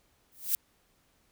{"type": "noise with exponential growth", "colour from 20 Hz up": "violet", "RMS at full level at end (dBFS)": -24, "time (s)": [0.32, 0.55], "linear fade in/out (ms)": 0, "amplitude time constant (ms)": 49, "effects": ["pink hiss -69 dBFS RMS until 1.31 s"]}